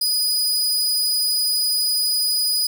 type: tone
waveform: sawtooth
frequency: 4956 Hz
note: D#8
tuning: 8 cents flat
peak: -15 dBFS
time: 0.01-2.67 s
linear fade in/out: 5 ms
effects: none